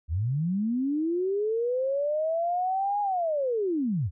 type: linear two-way sweep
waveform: sine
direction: up then down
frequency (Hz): 71 to 830.6 to 71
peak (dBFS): -24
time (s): 0.08-4.11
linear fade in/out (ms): 50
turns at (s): 3.01
effects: none